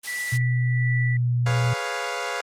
blue noise, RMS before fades -27 dBFS, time 0.03-0.38 s, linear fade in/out 20 ms
sine tone with tremolo, 1965 Hz, B6, 9 cents flat, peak -26 dBFS, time 0.07-1.17 s, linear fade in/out 5 ms, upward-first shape sine, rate 1.4 Hz, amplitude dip 55%
sine tone with pitch glide, 123.47 to 120.93 Hz, B2 to B2, 0 to -36 cents, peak -19 dBFS, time 0.32-1.74 s, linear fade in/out 10 ms, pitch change -36 cents, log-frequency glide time 0.73-1.55 s
15% pulse chord, C# dominant seventh, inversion second, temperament equal, 415.3 / 493.9 / 554.4 / 698.5 Hz, G#4 / B4 / C#5 / E#5, 0 / 0 / 0 / 0 cents, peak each -28 / -25 / -27 / -24 dBFS, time 1.46-2.41 s, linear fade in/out 5 ms
effects low-pass 8000 Hz 12 dB/octave + Opus 24 kbps

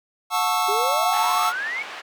square chord, F# minor seventh, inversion none, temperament equal with one note detuned, 723.9 / 880 / 1108.7 / 1318.5 Hz, F#5 / A5 / C#6 / E6, -38 / 0 / 0 / 0 cents, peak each -26 dBFS, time 0.3-1.53 s, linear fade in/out 50 ms
sine exponential sweep, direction up, 392 to 2291 Hz, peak -25 dBFS, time 0.68-1.83 s, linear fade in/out 10 ms
pink band-pass noise, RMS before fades -36 dBFS, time 1.12-2.02 s, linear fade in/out 20 ms, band 880 to 2900 Hz, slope 12 dB/octave
effects none

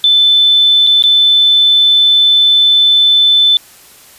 sine tone with dropouts, 3520 Hz, A7, in tune, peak -5 dBFS, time 0.04-3.57 s, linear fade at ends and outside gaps 1 ms, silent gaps 0.867-0.871 / 1.024-1.038 s, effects white hiss -40 dBFS RMS until 4.18 s + resampled to 32000 Hz

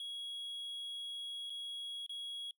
triangle tone with dropouts, 3322 Hz, G#7, in tune, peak -39 dBFS, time 0-2.51 s, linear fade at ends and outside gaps 2 ms, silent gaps 1.498-1.502 / 2.064-2.094 s, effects noise-tail reverb RT60 0.1 s tail -21 dB re dry

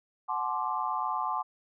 sine chord, D dominant seventh, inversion first, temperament equal with one note detuned, 740 / 862.9 / 1046.5 / 1174.7 Hz, F#5 / A5 / C6 / D6, 0 / -34 / 0 / 0 cents, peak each -36 / -33 / -33 / -34 dBFS, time 0.28-1.43 s, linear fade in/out 20 ms, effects none

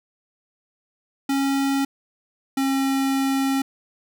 square tone pair in turn, 274.4 / 270 Hz, C#4 / C#4, -17 / -45 cents, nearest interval unison, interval 28 cents, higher first, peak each -20 dBFS, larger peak neither, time 1.29-1.85 / 2.57-3.62 s, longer second, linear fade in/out 5 ms, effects none

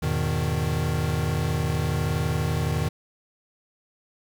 square chord, E major seventh, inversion none, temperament equal, 82.41 / 103.83 / 123.47 / 155.56 Hz, E2 / G#2 / B2 / D#3, 0 / 0 / 0 / 0 cents, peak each -29 / -33 / -30 / -27 dBFS, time 0.02-2.89 s, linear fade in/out 10 ms, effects 9-bit

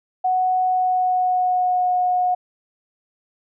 sine tone with pitch glide, 740 to 726.4 Hz, F#5 to F#5, 0 to -32 cents, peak -16 dBFS, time 0.24-2.35 s, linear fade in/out 10 ms, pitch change -32 cents, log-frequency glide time 0.63-1.92 s, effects none

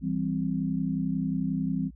sine chord, C major, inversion first, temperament equal, 164.81 / 196 / 261.6 Hz, E3 / G3 / C4, 0 / 0 / 0 cents, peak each -30 dBFS, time 0.01-1.91 s, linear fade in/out 50 ms, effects added 60 Hz sine -47 dBFS peak until 1.95 s

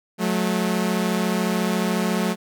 sawtooth tone pair together, 182.4 / 216.5 Hz, F#3 / A3, -24 / -28 cents, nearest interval minor third, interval 296 cents, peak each -19 dBFS, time 0.18-2.36 s, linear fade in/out 50 ms, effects none

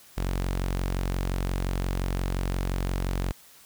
sawtooth tone, 45.72 Hz, F#1, 20 cents flat, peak -22 dBFS, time 0.17-3.32 s, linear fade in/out 10 ms, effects white hiss -53 dBFS RMS until 3.65 s

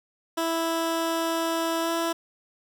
15% pulse tone with pitch glide, 329.6 to 333 Hz, E4 to E4, 0 to +18 cents, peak -18 dBFS, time 0.37-2.13 s, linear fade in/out 10 ms, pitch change +18 cents, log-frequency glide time 1.81-1.9 s, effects none

